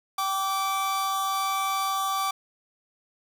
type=tone pair together; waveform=45% pulse; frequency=775 / 1161.9 Hz; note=G5 / D6; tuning=-20 / -19 cents; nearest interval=perfect fifth; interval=701 cents; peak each=-30 / -26 dBFS; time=0.18-2.31 s; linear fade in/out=5 ms; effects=none